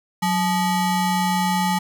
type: ring-modulated tone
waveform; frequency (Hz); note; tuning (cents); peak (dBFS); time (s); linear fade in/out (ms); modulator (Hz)
square; 523.3; C5; 0; -16; 0.22-1.79; 10; 340
effects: none